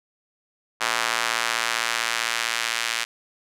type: tone with high-pass filter sweep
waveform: square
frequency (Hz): 57.8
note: A#1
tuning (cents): -14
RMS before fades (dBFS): -25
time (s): 0.8-3.05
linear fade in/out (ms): 20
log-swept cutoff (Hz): 1200 to 2000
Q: 0.98
effects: low-pass 10000 Hz 12 dB/octave